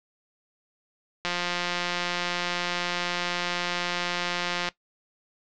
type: click train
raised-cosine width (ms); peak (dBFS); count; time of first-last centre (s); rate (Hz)
0.2; -10; 606; 1.25-4.688; 176
effects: noise-tail reverb RT60 0.1 s tail -18 dB re dry + low-pass 5000 Hz 12 dB/octave